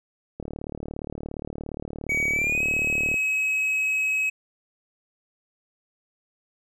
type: click train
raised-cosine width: 2 ms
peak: -20 dBFS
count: 103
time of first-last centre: 0.4-3.142 s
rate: 37.2 Hz
type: tone with pitch glide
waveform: triangle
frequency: 2264 to 2556 Hz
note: C#7 to D#7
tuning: +36 to +46 cents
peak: -20 dBFS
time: 2.09-4.3 s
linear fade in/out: 10 ms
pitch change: +210 cents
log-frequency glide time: 2.31-2.63 s
effects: none